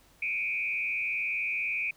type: tone with frequency modulation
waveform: sine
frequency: 2395 Hz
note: D7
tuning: 33 cents sharp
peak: -28 dBFS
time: 0.22-1.91 s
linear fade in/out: 5 ms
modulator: 114 Hz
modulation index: 1.2
effects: pink hiss -61 dBFS RMS until 1.96 s